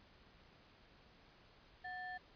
triangle ring-modulated tone, 1251 Hz, D#6, 9 cents sharp, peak -39 dBFS, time 1.84-2.18 s, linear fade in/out 10 ms, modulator 517 Hz, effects pink hiss -65 dBFS RMS until 2.35 s + resampled to 11025 Hz

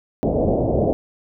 white low-pass noise, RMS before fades -19 dBFS, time 0.23-0.93 s, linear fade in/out 0 ms, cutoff 660 Hz, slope 48 dB/octave, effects none

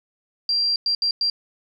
sine tone bursts at uneven times, 4738 Hz, D8, 14 cents sharp, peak -18 dBFS, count 4, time 0.49-0.76 / 0.86-0.95 / 1.02-1.11 / 1.21-1.3 s, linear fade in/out 2 ms, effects 9-bit

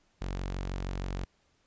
sawtooth tone, 46.31 Hz, F#1, 2 cents sharp, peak -29 dBFS, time 0.21-1.25 s, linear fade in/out 10 ms, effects pink hiss -70 dBFS RMS until 1.66 s + resampled to 16000 Hz

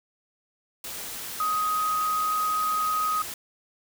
sine tone in noise, 1255 Hz, D#6, 15 cents sharp, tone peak -23 dBFS, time 1.4-3.22 s, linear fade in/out 2 ms, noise white, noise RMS -36 dBFS, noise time 0.84-3.34 s, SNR +10 dB, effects none

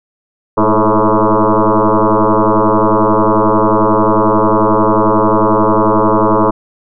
sine tone with frequency modulation, 329.6 Hz, E4, in tune, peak -7 dBFS, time 0.57-6.51 s, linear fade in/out 10 ms, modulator 108 Hz, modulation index 7.7, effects none

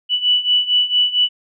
sine beating tone pair, 2960 / 2964.4 Hz, F#7 / F#7, 0 / +3 cents, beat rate 4.4 Hz, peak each -18 / -15 dBFS, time 0.09-1.29 s, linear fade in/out 50 ms, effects none

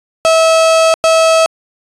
35% pulse tone bursts at uneven times, 649 Hz, E5, 27 cents flat, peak -5 dBFS, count 2, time 0.25-0.94 / 1.04-1.46 s, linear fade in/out 0 ms, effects resampled to 22050 Hz

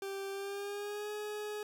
40% pulse tone with pitch glide, 392 to 420.1 Hz, G4 to G#4, 0 to +20 cents, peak -37 dBFS, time 0.02-1.63 s, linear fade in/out 2 ms, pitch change +120 cents, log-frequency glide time 0.31-1.11 s, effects none

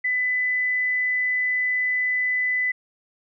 sine tone, 2001 Hz, B6, 22 cents sharp, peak -20 dBFS, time 0.04-2.72 s, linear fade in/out 10 ms, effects none

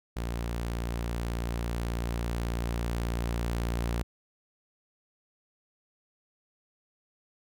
sawtooth tone with level ramp, 58.27 Hz, A#1, in tune, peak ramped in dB -27 to -24 dBFS, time 0.16-4.03 s, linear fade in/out 10 ms, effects none

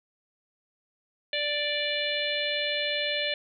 harmonic tone, 587.3 Hz, D5, in tune, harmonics 1 / 3 / 4 / 5 / 6 / 7, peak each -32 / -34 / -33 / -33 / -33 / -36 dBFS, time 1.33-3.34 s, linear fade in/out 2 ms, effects none

